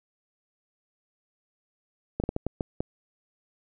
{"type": "slowing click train", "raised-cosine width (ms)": 2, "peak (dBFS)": -14, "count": 7, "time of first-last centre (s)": [2.2, 2.805], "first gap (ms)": 38, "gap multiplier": 1.39, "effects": []}